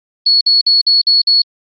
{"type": "tone bursts", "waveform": "sine", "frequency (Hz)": 4379, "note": "C#8", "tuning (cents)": -22, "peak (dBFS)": -7, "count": 6, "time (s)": [0.26, 1.42], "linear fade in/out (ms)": 5, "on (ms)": 150, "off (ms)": 52, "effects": ["Opus 48 kbps"]}